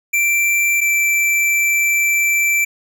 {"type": "tone pair in turn", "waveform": "square", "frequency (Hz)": [2349, 2337], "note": ["D7", "D7"], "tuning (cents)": [0, -9], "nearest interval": "unison", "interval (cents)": 9, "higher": "first", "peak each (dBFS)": -14, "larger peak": "neither", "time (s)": [[0.13, 0.81], [0.81, 2.65]], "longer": "second", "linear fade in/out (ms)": 10, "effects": []}